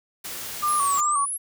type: noise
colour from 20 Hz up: white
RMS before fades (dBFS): -34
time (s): 0.24-1.01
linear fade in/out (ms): 10
type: tone with vibrato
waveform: sine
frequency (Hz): 1160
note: D6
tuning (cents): -22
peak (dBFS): -20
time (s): 0.62-1.26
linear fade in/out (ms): 20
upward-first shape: square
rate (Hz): 2.8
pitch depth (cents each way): 52
type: exponential two-way sweep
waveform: sine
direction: down then up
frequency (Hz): 11420 to 7040 to 11420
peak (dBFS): -26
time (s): 0.67-1.38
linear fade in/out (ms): 20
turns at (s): 1.01
effects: none